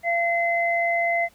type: tone pair together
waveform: sine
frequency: 685 / 2051 Hz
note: F5 / C7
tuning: -34 / -35 cents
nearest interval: octave + perfect fifth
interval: 1899 cents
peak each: -22 / -23 dBFS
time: 0.03-1.29 s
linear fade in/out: 50 ms
effects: pink hiss -57 dBFS RMS until 1.34 s